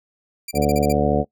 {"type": "tone bursts", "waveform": "10% pulse", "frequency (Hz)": 2361, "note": "D7", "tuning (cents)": 9, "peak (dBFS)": -19, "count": 7, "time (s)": [0.48, 0.926], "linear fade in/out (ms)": 5, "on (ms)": 32, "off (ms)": 37}
{"type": "harmonic tone", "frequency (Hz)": 73, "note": "D2", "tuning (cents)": -10, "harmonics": [1, 2, 3, 4, 5, 6, 7, 8, 10], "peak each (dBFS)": [-26, -24, -23, -25, -32, -23, -25, -23, -24], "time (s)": [0.53, 1.25], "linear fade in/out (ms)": 50}
{"effects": ["noise-tail reverb RT60 0.1 s tail -22 dB re dry"]}